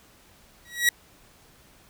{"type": "tone with exponential growth", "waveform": "sawtooth", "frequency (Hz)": 1918, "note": "A#6", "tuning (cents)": 49, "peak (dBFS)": -11, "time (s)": [0.65, 0.89], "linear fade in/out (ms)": 2, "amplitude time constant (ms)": 52, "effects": ["pink hiss -56 dBFS RMS until 1.89 s"]}